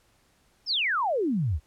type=exponential sweep; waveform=sine; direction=down; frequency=5560 to 64.6 Hz; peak=-23 dBFS; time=0.66-1.6 s; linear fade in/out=50 ms; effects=pink hiss -65 dBFS RMS until 1.66 s + low-pass 12000 Hz 12 dB/octave